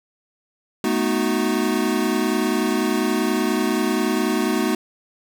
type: chord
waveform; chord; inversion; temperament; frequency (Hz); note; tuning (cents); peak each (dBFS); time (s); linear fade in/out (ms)
square; B dominant seventh; third; equal with one note detuned; 216.6 / 246.9 / 311.1 / 370; A3 / B3 / D#4 / F#4; -27 / 0 / 0 / 0; -25; 0.84-4.75; 2
effects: none